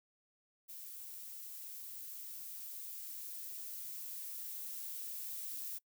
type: noise with level ramp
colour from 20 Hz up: violet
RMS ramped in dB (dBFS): -49 to -43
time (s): 0.68-5.79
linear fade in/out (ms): 20
effects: noise-tail reverb RT60 0.1 s tail -23 dB re dry